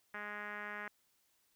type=tone with low-pass filter; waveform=5% pulse; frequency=207.7 Hz; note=G#3; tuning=in tune; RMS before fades=-44 dBFS; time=0.14-0.88 s; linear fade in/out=2 ms; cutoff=1800 Hz; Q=3.1; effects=white hiss -75 dBFS RMS until 1.55 s